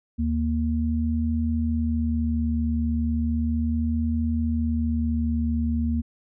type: tone pair together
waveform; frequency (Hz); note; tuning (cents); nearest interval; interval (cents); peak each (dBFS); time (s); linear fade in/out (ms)
sine; 77.58 / 233.1; D#2 / A#3; -4 / 0; octave + perfect fifth; 1904; -24; 0.18-6.02; 20
effects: none